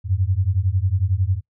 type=beating tone pair; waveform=sine; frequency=89 / 100 Hz; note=F2 / G2; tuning=+33 / +35 cents; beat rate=11 Hz; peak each=-20 dBFS; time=0.04-1.41 s; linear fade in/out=50 ms; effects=noise-tail reverb RT60 0.1 s tail -22 dB re dry